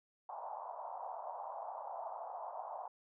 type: band-pass noise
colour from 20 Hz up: pink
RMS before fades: -45 dBFS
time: 0.29-2.88 s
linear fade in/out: 5 ms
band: 650 to 1000 Hz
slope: 48 dB/octave
effects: none